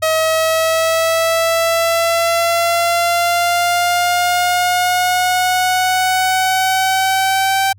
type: exponential sweep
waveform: sawtooth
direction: up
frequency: 636 to 777 Hz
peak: -9 dBFS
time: 0.02-7.73 s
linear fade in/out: 10 ms
effects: added 97 Hz sine -42 dBFS peak until 7.78 s